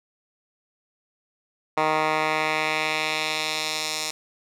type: tone with band-pass filter sweep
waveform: 10% pulse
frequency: 155.56 Hz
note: D#3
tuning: in tune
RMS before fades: -25 dBFS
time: 1.77-4.11 s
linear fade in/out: 5 ms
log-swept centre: 1200 to 5800 Hz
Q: 1.2
effects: none